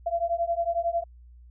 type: beating tone pair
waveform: sine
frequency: 675 / 686 Hz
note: E5 / F5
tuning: +41 / -31 cents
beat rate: 11 Hz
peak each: -27 dBFS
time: 0.06-1.04 s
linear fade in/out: 10 ms
effects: added 60 Hz sine -47 dBFS peak until 1.5 s